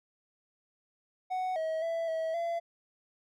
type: tone with pitch steps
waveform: triangle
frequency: 742 / 639 / 663 / 646 / 678 Hz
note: F#5 / D#5 / E5 / E5 / E5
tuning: +5 / +46 / +10 / -35 / +49 cents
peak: -28 dBFS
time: 1.3-2.6 s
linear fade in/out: 20 ms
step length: 260 ms
effects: none